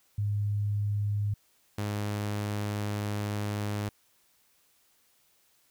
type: tone pair in turn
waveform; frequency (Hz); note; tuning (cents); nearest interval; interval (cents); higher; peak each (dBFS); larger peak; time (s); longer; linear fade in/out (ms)
sine / sawtooth; 103 / 103.66; G#2 / G#2; -14 / -3; unison; 11; second; -26; neither; 0.18-1.34 / 1.78-3.89; second; 5
effects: white hiss -67 dBFS RMS until 5.7 s